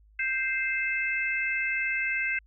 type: harmonic tone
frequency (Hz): 523.3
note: C5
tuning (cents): 0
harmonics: 3 / 4 / 5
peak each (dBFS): -31 / -29 / -31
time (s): 0.19-2.39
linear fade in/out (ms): 5
effects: added 52 Hz sine -55 dBFS peak until 2.46 s